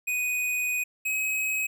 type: tone pair in turn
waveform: square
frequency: 2489 / 2544 Hz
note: D#7 / D#7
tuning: 0 / +38 cents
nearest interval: unison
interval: 38 cents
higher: second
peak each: -26 / -26 dBFS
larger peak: neither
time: 0.07-0.84 / 1.05-1.67 s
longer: first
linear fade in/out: 10 ms
effects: none